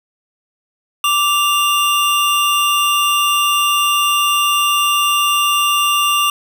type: tone pair together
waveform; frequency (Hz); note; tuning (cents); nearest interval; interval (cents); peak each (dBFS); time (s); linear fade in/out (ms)
square; 1172 / 2788; D6 / F7; -4 / -4; octave + minor third; 1500; -16; 1.04-6.3; 2
effects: none